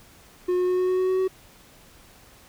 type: tone with pitch steps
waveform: triangle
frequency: 360 / 362.3 / 364.6 / 366.9 / 369.3 / 371.6 / 374 / 376.4 Hz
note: F#4 / F#4 / F#4 / F#4 / F#4 / F#4 / F#4 / F#4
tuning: -47 / -36 / -25 / -15 / -3 / +7 / +19 / +30 cents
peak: -18 dBFS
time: 0.48-1.28 s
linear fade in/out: 10 ms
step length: 100 ms
effects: pink hiss -52 dBFS RMS until 2.48 s